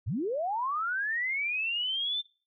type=linear sweep; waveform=sine; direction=up; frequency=72.8 to 3591 Hz; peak=-28 dBFS; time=0.06-2.22 s; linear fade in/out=20 ms; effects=noise-tail reverb RT60 0.4 s tail -23 dB re dry